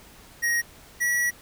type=tone pair in turn; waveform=square; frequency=1883 / 1932.6 Hz; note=A#6 / B6; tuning=+17 / -38 cents; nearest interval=unison; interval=45 cents; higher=second; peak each=-22 dBFS; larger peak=neither; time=0.42-0.62 / 1-1.31 s; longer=second; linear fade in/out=20 ms; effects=pink hiss -50 dBFS RMS until 1.41 s